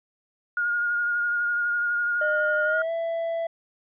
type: tone with vibrato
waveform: sine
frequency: 1427 Hz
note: F6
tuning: 37 cents sharp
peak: -22 dBFS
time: 0.57-2.82 s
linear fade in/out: 2 ms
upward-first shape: sine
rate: 12 Hz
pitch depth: 19 cents each way
type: tone with pitch glide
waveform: triangle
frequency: 610 to 665.2 Hz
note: D#5 to E5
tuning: -34 to +16 cents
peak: -23 dBFS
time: 2.21-3.47 s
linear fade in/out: 5 ms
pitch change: +150 cents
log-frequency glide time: 2.65-2.91 s
effects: resampled to 8000 Hz